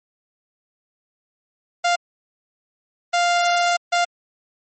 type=tone bursts at uneven times; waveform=sawtooth; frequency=698.5 Hz; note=F5; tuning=in tune; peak=-12 dBFS; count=3; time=1.84-1.96 / 3.13-3.77 / 3.92-4.05 s; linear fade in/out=10 ms; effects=MP3 32 kbps